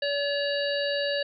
harmonic tone with a mistuned harmonic, 570 Hz, C#5, 48 cents sharp, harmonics 1 / 3 / 5 / 7 / 8, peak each -27 / -32 / -34 / -35 / -36 dBFS, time 0.02-1.23 s, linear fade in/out 5 ms, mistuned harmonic 7, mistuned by -43 cents, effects none

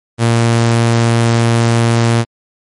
sawtooth tone, 116.3 Hz, A#2, 4 cents flat, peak -5 dBFS, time 0.18-2.25 s, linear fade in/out 50 ms, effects MP3 48 kbps

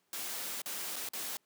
white noise with dropouts, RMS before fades -39 dBFS, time 0.13-1.37 s, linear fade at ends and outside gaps 1 ms, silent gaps 0.618-0.659 / 0.959-0.963 / 1.089-1.134 s, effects pink hiss -75 dBFS RMS until 1.45 s + high-pass 200 Hz 12 dB/octave

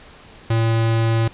square tone, 113.6 Hz, A#2, 44 cents flat, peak -16 dBFS, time 0.5-1.28 s, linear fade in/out 5 ms, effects pink hiss -44 dBFS RMS until 1.33 s + resampled to 8000 Hz

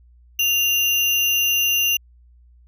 sine tone with sample-and-hold, 2794 Hz, F7, in tune, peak -16 dBFS, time 0.39-1.97 s, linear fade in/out 5 ms, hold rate 8820 Hz, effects added 60 Hz sine -48 dBFS peak until 2.67 s

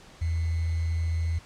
sine tone with sample-and-hold, 82.41 Hz, E2, in tune, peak -24 dBFS, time 0.21-1.39 s, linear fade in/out 10 ms, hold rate 2100 Hz, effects pink hiss -51 dBFS RMS until 1.45 s + low-pass 7000 Hz 12 dB/octave

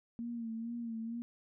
sine tone with vibrato, 230.7 Hz, A#3, 18 cents flat, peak -37 dBFS, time 0.19-1.22 s, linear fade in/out 0 ms, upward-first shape sine, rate 2.2 Hz, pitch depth 50 cents each way, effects none

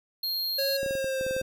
square tone, 4231 Hz, C8, 19 cents sharp, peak -28 dBFS, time 0.23-0.77 s, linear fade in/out 5 ms
square tone with pitch glide, 549 to 524.2 Hz, C#5 to C5, -17 to +3 cents, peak -28 dBFS, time 0.58-1.42 s, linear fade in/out 10 ms, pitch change -80 cents, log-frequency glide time 0.77-1.26 s
clicks, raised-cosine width 2 ms, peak -25 dBFS, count 10, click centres 0.831 / 0.862 / 0.909 / 0.953 / 1.044 / 1.211 / 1.265 / 1.31 / 1.365 / 1.414 s
effects none

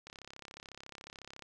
click train, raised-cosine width 0.2 ms, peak -30 dBFS, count 47, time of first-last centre 0.07-1.423 s, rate 34 Hz, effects none

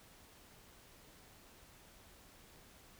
silence, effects pink hiss -61 dBFS RMS until 2.99 s

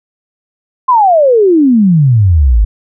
sine exponential sweep, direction down, 1059 to 49 Hz, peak -4 dBFS, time 0.88-2.65 s, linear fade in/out 10 ms, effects none

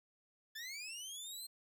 20% pulse linear sweep, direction up, 1710 to 4200 Hz, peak -39 dBFS, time 0.55-1.47 s, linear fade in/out 10 ms, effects 12-bit

